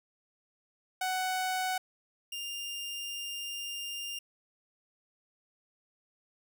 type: tone pair in turn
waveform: sawtooth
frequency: 745 / 2802 Hz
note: F#5 / F7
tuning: +12 / +5 cents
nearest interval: octave + major seventh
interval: 2293 cents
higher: second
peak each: -26 / -33 dBFS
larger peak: first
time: 1.01-1.78 / 2.32-4.19 s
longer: second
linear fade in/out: 5 ms
effects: none